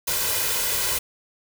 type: noise with comb filter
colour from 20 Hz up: white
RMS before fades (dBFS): -24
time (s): 0.07-0.99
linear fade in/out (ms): 10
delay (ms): 2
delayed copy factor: +0.65
effects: none